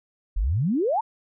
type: exponential sweep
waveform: sine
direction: up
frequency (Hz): 39 to 954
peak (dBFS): -20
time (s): 0.36-1.01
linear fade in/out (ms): 10
effects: none